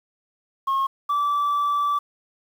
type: tone pair in turn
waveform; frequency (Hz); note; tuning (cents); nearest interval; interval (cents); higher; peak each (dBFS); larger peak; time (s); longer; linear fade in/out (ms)
sine; 1082 / 1159.3; C#6 / D6; -42 / -23; minor second; 119; second; -17; neither; 0.67-0.87 / 1.09-1.99; second; 10
effects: tanh soft clip ceiling -18 dBFS + 8-bit